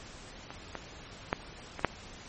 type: clicks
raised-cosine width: 0.5 ms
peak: -26 / -20 / -11 / -22 / -8 dBFS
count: 5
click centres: 0.505 / 0.753 / 1.329 / 1.794 / 1.847 s
effects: pink hiss -48 dBFS RMS until 2.28 s + MP3 32 kbps